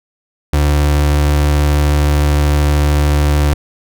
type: tone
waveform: 35% pulse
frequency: 73.42 Hz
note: D2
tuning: in tune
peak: -8 dBFS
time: 0.53-3.54 s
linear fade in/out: 5 ms
effects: none